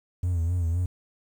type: tone with vibrato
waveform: triangle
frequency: 86.1 Hz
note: F2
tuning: 24 cents flat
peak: -20 dBFS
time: 0.23-0.86 s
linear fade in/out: 5 ms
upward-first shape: sine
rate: 3.9 Hz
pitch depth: 83 cents each way
effects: tanh soft clip ceiling -16 dBFS + 9-bit